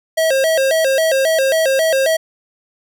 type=tone with vibrato; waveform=square; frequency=587.3 Hz; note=D5; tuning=in tune; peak=-13 dBFS; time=0.17-2.17 s; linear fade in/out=10 ms; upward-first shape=square; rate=3.7 Hz; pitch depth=160 cents each way; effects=none